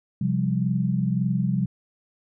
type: chord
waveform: sine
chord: C suspended fourth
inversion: none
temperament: just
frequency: 130.81 / 174.42 / 196.22 Hz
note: C3 / F3 / G3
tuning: 0 / -2 / +2 cents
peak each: -25 dBFS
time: 0.21-1.66 s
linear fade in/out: 5 ms
effects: none